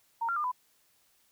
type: tone with pitch steps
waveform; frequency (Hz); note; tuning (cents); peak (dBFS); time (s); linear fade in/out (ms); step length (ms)
sine; 921 / 1381 / 1204 / 1000; A#5 / F6 / D6 / B5; -21 / -20 / +43 / +21; -28; 0.21-0.518; 10; 77
effects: white hiss -68 dBFS RMS until 1.31 s